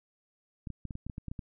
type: clicks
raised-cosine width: 5 ms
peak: -26 dBFS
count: 11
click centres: 0.672 / 0.703 / 0.853 / 0.908 / 0.954 / 1.066 / 1.098 / 1.181 / 1.283 / 1.315 / 1.392 s
effects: none